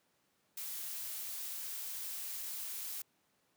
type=noise; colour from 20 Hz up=blue; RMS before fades=-42 dBFS; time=0.57-3.02 s; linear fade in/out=5 ms; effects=pink hiss -75 dBFS RMS until 3.56 s + high-pass 150 Hz 12 dB/octave